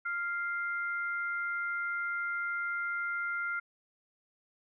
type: tone pair together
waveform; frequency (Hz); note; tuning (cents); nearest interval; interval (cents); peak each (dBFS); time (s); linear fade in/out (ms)
sine; 1396.9 / 2093; F6 / C7; 0 / 0; perfect fifth; 700; -32 / -39; 0.05-3.6; 10
effects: none